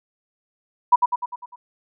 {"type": "tone with echo", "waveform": "sine", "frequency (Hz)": 977, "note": "B5", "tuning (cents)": -19, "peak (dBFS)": -8, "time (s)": [0.92, 0.96], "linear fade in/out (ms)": 10, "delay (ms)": 100, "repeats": 6, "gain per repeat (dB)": -5, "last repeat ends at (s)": 1.56, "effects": []}